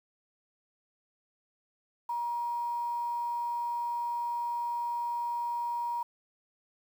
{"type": "tone with quantisation", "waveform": "sine", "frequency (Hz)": 950, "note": "A#5", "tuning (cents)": 33, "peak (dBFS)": -30, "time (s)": [2.09, 6.03], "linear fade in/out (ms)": 5, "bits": 9, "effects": []}